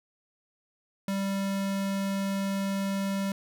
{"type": "tone", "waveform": "square", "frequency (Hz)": 196, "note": "G3", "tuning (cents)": 0, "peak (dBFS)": -28, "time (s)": [1.08, 3.32], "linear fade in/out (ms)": 2, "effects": []}